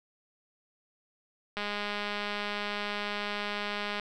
click train, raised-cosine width 0.3 ms, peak -18 dBFS, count 501, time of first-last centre 1.57-3.997 s, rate 206 Hz, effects none

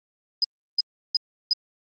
sine tone bursts, 4999 Hz, D#8, 7 cents sharp, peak -17 dBFS, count 4, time 0.42-1.532 s, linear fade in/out 2 ms, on 23 ms, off 340 ms, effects Opus 32 kbps

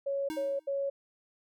sine tone bursts, 555 Hz, C#5, 2 cents sharp, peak -29 dBFS, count 3, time 0.06-0.9 s, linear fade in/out 10 ms, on 230 ms, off 75 ms
square tone with exponential decay, 313.6 Hz, D#4, 14 cents sharp, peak -33 dBFS, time 0.3-0.69 s, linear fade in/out 0 ms, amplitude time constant 84 ms
effects none

